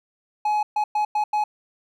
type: tone bursts at uneven times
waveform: triangle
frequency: 844 Hz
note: G#5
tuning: 28 cents sharp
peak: -17 dBFS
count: 5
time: 0.45-0.63 / 0.76-0.84 / 0.95-1.05 / 1.15-1.24 / 1.33-1.44 s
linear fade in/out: 5 ms
effects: none